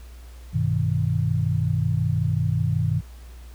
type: chord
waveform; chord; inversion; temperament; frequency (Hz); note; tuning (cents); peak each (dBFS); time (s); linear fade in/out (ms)
sine; G augmented; none; equal with one note detuned; 98 / 123.47 / 156.56; G2 / B2 / D#3; 0 / 0 / +11; -24; 0.53-3.01; 20
effects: added 60 Hz sine -39 dBFS peak until 3.54 s + pink hiss -53 dBFS RMS until 3.54 s